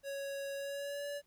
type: tone with pitch glide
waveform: square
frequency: 555 to 574.2 Hz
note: C#5 to D5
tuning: +2 to -39 cents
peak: -39 dBFS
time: 0.03-1.22 s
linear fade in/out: 50 ms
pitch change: +59 cents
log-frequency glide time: 0.55-1.07 s
effects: pink hiss -74 dBFS RMS until 1.26 s